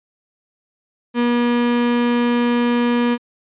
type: tone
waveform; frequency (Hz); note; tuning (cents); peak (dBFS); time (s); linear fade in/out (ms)
35% pulse; 240.2; B3; -48; -13; 1.14-3.18; 50
effects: resampled to 8000 Hz